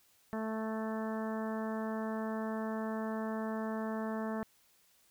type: harmonic tone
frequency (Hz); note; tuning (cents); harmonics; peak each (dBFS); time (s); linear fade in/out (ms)
220; A3; 0; 1 / 2 / 3 / 4 / 5 / 6 / 7 / 8; -36 / -42 / -42 / -46 / -47 / -50 / -53 / -50; 0.33-4.43; 0
effects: white hiss -68 dBFS RMS until 5.1 s